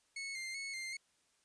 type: tone with vibrato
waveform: sawtooth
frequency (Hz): 2148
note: C7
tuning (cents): +45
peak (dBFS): -37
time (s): 0.16-0.97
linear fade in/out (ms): 5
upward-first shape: square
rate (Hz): 2.6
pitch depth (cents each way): 41
effects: white hiss -74 dBFS RMS until 1.44 s + resampled to 22050 Hz